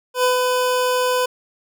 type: tone with ADSR envelope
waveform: 25% pulse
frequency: 502 Hz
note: B4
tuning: 28 cents sharp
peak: -10 dBFS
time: 0.14-1.26 s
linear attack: 97 ms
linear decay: 130 ms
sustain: -3 dB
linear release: 7 ms
effects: none